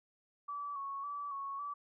sine tone with vibrato, 1129 Hz, C#6, 31 cents sharp, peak -38 dBFS, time 0.48-1.74 s, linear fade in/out 10 ms, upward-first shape square, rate 1.8 Hz, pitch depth 36 cents each way, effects none

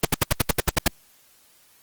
pink noise bursts, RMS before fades -17 dBFS, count 10, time 0.03-0.879 s, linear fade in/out 5 ms, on 21 ms, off 71 ms, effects white hiss -57 dBFS RMS until 1.82 s + Opus 24 kbps

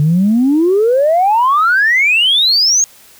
sine exponential sweep, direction up, 143.4 to 6645 Hz, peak -7 dBFS, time 0-2.84 s, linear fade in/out 0 ms, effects tanh soft clip ceiling -4 dBFS + white hiss -43 dBFS RMS until 3.19 s

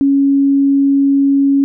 sine tone, 277.2 Hz, C#4, in tune, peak -8 dBFS, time 0.01-1.64 s, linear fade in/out 0 ms, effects none

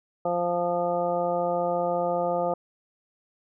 harmonic tone, 174.61 Hz, F3, in tune, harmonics 1 / 2 / 3 / 4 / 5 / 7, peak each -35 / -34 / -26 / -28 / -33 / -36 dBFS, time 0.25-2.54 s, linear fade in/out 5 ms, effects none

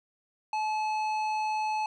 sine tone with tanh clipping, 861 Hz, A5, 38 cents flat, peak -29 dBFS, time 0.53-1.86 s, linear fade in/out 2 ms, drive 12 dB, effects none

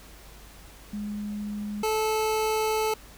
sine / 25% pulse tone pair in turn, 207.7 / 435.5 Hz, G#3 / A4, 0 / -18 cents, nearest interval octave + minor second, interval 1282 cents, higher second, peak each -30 / -20 dBFS, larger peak second, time 0.93-1.83 / 1.83-2.94 s, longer second, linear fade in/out 5 ms, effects added 50 Hz sine -49 dBFS peak until 3.17 s + pink hiss -50 dBFS RMS until 3.17 s

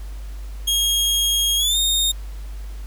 sawtooth tone with pitch glide, 3264 to 3685 Hz, G#7 to A#7, -31 to -21 cents, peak -14 dBFS, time 0.67-2.12 s, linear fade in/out 10 ms, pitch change +210 cents, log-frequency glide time 1.57-1.78 s, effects added 50 Hz sine -29 dBFS peak until 2.86 s + pink hiss -48 dBFS RMS until 2.86 s

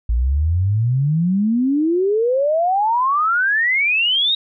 sine exponential sweep, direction up, 55 to 3821 Hz, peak -14 dBFS, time 0.09-4.35 s, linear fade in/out 5 ms, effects none

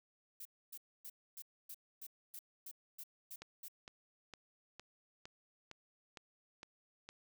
violet noise bursts, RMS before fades -49 dBFS, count 11, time 0.4-3.683 s, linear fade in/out 5 ms, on 53 ms, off 270 ms
click train, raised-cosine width 0.2 ms, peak -32 dBFS, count 9, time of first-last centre 3.42-7.09 s, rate 2.18 Hz
effects none

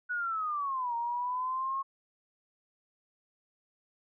sine linear two-way sweep, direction down then up, 1480 to 930 to 1090 Hz, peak -30 dBFS, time 0.09-1.83 s, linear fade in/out 20 ms, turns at 0.95 s, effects none

